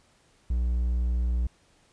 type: tone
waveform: triangle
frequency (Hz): 60.3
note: B1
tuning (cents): -41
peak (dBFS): -21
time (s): 0.5-1.47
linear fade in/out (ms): 5
effects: pink hiss -63 dBFS RMS until 1.92 s + resampled to 22050 Hz